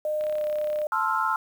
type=tone with pitch glide; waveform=sine; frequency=609 to 603.4 Hz; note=D#5 to D5; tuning=-37 to +47 cents; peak=-24 dBFS; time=0.05-0.87 s; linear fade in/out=2 ms; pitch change=-16 cents; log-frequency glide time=0.35-0.42 s
type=click train; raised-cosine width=0.3 ms; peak=-27 dBFS; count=22; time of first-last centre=0.21-0.817 s; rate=34.6 Hz
type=chord; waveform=sine; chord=F major seventh; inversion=first; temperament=equal; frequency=880 / 1046.5 / 1318.5 / 1396.9 Hz; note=A5 / C6 / E6 / F6; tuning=0 / 0 / 0 / 0 cents; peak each=-28 / -28 / -27 / -28 dBFS; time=0.92-1.36 s; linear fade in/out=2 ms
effects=8-bit